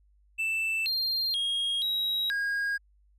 triangle tone with pitch steps, 2652 / 4193 / 3264 / 3840 / 1632 Hz, E7 / C8 / G#7 / B7 / G#6, +10 / +3 / -31 / -49 / -31 cents, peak -25 dBFS, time 0.38-2.78 s, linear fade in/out 20 ms, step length 480 ms, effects added 50 Hz sine -60 dBFS peak until 3.18 s

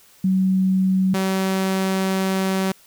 sine / sawtooth tone pair in turn, 188.5 / 190.58 Hz, F#3 / G3, +32 / -49 cents, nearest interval unison, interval 19 cents, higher second, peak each -15 dBFS, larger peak neither, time 0.24-1.14 / 1.14-2.72 s, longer second, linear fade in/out 5 ms, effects white hiss -52 dBFS RMS until 2.86 s

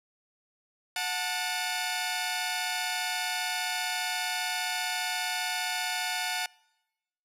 10% pulse tone cluster, 730 / 883 / 2385 Hz, F#5 / A5 / D7, -24 / +6 / +26 cents, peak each -23 / -26 / -28 dBFS, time 0.96-6.46 s, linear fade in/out 2 ms, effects noise-tail reverb RT60 1.0 s tail -26 dB re dry + low-pass 11000 Hz 12 dB/octave

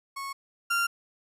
35% pulse tone pair in turn, 1100 / 1385.9 Hz, C#6 / F6, -14 / -14 cents, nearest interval major third, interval 400 cents, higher second, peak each -32 / -22 dBFS, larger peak second, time 0.16-0.33 / 0.7-0.87 s, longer neither, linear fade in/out 10 ms, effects resampled to 32000 Hz

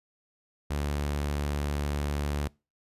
sawtooth tone, 72.6 Hz, D2, 19 cents flat, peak -24 dBFS, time 0.7-2.48 s, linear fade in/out 10 ms, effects noise-tail reverb RT60 0.3 s tail -25 dB re dry + resampled to 32000 Hz

